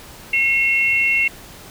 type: tone pair together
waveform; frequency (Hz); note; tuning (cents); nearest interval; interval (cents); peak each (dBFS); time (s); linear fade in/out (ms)
sine; 2162 / 2726; C#7 / F7; -44 / -43; major third; 401; -17; 0.33-1.28; 5
effects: pink hiss -40 dBFS RMS until 1.7 s